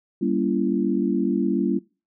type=chord; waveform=sine; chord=G diminished seventh; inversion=none; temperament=just; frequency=196 / 235.2 / 282.2 / 338.7 Hz; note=G3 / Bb3 / Db4 / Fb4; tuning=0 / +16 / +31 / +47 cents; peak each=-25 dBFS; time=0.21-1.79 s; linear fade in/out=10 ms; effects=noise-tail reverb RT60 0.3 s tail -22 dB re dry